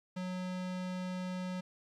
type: tone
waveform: square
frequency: 183.2 Hz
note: F#3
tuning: 17 cents flat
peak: -37 dBFS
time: 0.16-1.61 s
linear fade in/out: 10 ms
effects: low-pass 6000 Hz 12 dB/octave + 12-bit